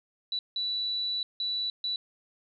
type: tone bursts at uneven times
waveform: sine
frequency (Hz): 3951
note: B7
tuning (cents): 0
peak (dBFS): -28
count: 4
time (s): 0.32-0.39 / 0.56-1.23 / 1.4-1.7 / 1.84-1.96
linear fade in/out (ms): 2
effects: none